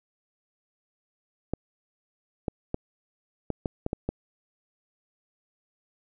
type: clicks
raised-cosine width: 2 ms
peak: -14 dBFS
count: 8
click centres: 1.536 / 2.482 / 2.744 / 3.503 / 3.658 / 3.864 / 3.931 / 4.09 s
effects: none